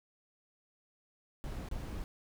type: noise with dropouts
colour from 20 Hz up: brown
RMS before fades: -40 dBFS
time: 1.44-2.04 s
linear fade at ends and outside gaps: 0 ms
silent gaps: 1.687-1.713 s
effects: none